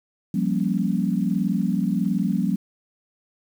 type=chord; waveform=sine; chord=G half-diminished seventh; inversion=third; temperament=equal; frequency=174.61 / 196 / 233.1 / 277.2 Hz; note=F3 / G3 / Bb3 / Db4; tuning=0 / 0 / 0 / 0 cents; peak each=-25 / -23 / -26 / -29 dBFS; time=0.34-2.56 s; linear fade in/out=5 ms; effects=8-bit